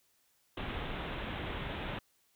pink low-pass noise, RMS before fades -39 dBFS, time 0.57-1.99 s, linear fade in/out 5 ms, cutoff 3700 Hz, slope 96 dB/octave, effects white hiss -72 dBFS RMS until 2.35 s

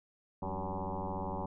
sine tone with frequency modulation, 382.3 Hz, G4, 43 cents flat, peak -34 dBFS, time 0.42-1.46 s, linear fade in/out 5 ms, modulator 93.4 Hz, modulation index 6.5, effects none

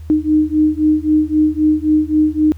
sine beating tone pair, 305.3 / 309.1 Hz, D#4 / D#4, -33 / -11 cents, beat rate 3.8 Hz, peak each -14 dBFS, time 0.1-2.52 s, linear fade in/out 0 ms, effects added 79 Hz sine -29 dBFS peak until 2.57 s + pink hiss -53 dBFS RMS until 2.57 s

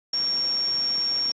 sine tone in noise, 5530 Hz, F8, 18 cents flat, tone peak -22 dBFS, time 0.13-1.32 s, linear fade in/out 5 ms, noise pink, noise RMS -39 dBFS, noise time 0.13-1.32 s, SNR +14 dB, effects high-pass 200 Hz 12 dB/octave + resampled to 16000 Hz

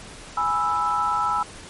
sine chord, E major, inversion first, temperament equal, 830.6 / 987.8 / 1318.5 Hz, G#5 / B5 / E6, 0 / 0 / 0 cents, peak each -26 / -26 / -22 dBFS, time 0.37-1.43 s, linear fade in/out 5 ms, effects pink hiss -41 dBFS RMS until 1.69 s + MP3 48 kbps

